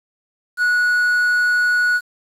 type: tone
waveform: triangle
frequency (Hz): 1464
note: F#6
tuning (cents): -19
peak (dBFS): -12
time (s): 0.57-2.01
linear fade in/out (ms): 50
effects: resampled to 32000 Hz + 7-bit